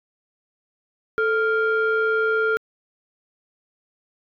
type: tone pair together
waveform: sine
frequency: 440 / 1396.9 Hz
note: A4 / F6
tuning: 0 / 0 cents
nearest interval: octave + minor sixth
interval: 2000 cents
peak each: -19 dBFS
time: 1.18-2.57 s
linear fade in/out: 0 ms
effects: tanh soft clip ceiling -14 dBFS

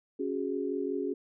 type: chord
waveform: sine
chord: C# suspended fourth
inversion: none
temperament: equal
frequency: 277.2 / 370 / 415.3 Hz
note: C#4 / F#4 / G#4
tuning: 0 / 0 / 0 cents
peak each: -34 dBFS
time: 0.19-1.14 s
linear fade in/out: 10 ms
effects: none

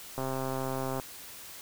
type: click train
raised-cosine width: 1 ms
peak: -20 dBFS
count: 109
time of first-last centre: 0.18-0.998 s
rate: 132 Hz
effects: white hiss -46 dBFS RMS until 1.61 s

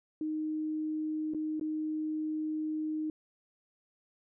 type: tone with dropouts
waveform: sine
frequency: 310 Hz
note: D#4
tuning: 6 cents flat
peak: -31 dBFS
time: 0.21-3.1 s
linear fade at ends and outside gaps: 2 ms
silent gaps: 1.337-1.346 / 1.597-1.611 s
effects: none

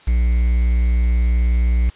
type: tone with quantisation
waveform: triangle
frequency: 59.5 Hz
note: A#1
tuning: 36 cents sharp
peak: -11 dBFS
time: 0.07-1.9 s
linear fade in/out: 10 ms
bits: 6
effects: white hiss -47 dBFS RMS until 1.95 s + resampled to 8000 Hz

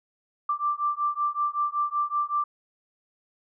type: beating tone pair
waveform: sine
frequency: 1174.7 / 1180 Hz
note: D6 / D6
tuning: 0 / +8 cents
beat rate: 5.3 Hz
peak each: -27 dBFS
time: 0.49-2.44 s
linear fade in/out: 5 ms
effects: none

